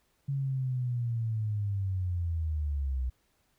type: linear sweep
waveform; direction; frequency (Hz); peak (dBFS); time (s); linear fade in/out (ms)
sine; down; 140 to 61.74; -28; 0.28-3.1; 10
effects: pink hiss -72 dBFS RMS until 3.58 s